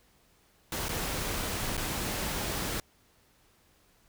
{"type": "noise with dropouts", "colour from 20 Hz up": "pink", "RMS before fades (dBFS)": -33, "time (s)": [0.72, 2.8], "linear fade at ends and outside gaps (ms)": 2, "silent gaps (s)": [[0.885, 0.891], [1.769, 1.776]], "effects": ["pink hiss -65 dBFS RMS until 4.08 s"]}